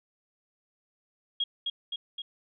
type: tone with echo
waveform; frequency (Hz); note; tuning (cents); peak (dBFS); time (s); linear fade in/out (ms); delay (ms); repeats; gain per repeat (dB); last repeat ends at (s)
sine; 3279; G#7; -23; -25; 1.4-1.44; 5; 260; 3; -3; 2.22
effects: none